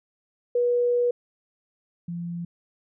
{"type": "tone pair in turn", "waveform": "sine", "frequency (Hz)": [485, 171.82], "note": ["B4", "F3"], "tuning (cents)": [-31, -28], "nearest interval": "octave + tritone", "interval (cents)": 1797, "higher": "first", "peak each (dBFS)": [-19, -29], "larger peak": "first", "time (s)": [[0.55, 1.11], [2.08, 2.45]], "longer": "first", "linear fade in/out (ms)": 5, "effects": []}